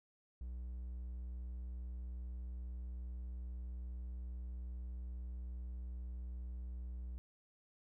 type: tone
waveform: triangle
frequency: 61.2 Hz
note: B1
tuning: 15 cents flat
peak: -40 dBFS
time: 0.41-7.18 s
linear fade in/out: 0 ms
effects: none